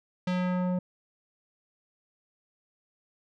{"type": "tone with low-pass filter sweep", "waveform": "square", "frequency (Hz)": 181.4, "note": "F#3", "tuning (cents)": -34, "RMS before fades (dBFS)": -28, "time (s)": [0.27, 0.79], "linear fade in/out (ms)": 5, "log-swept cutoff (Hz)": [4300, 580], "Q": 1, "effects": []}